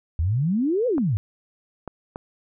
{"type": "exponential two-way sweep", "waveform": "sine", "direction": "up then down", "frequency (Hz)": [74.7, 523.3, 92.4], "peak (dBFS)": -19, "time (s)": [0.19, 1.17], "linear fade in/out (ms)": 0, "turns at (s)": 0.87}
{"type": "clicks", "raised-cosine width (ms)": 1, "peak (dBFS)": -18, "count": 3, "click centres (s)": [0.981, 1.877, 2.159]}
{"effects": []}